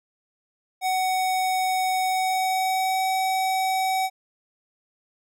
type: tone with pitch glide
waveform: square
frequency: 748 to 757.6 Hz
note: F#5 to F#5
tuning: +19 to +41 cents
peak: -22 dBFS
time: 0.81-4.1 s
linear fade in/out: 50 ms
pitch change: +22 cents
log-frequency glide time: 2.01-3.04 s
effects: none